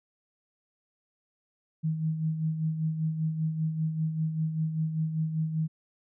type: tone with tremolo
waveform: sine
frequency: 158.5 Hz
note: D#3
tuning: 32 cents sharp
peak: -24 dBFS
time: 1.83-5.68 s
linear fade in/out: 20 ms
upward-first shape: sine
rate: 5.1 Hz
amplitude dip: 55%
effects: none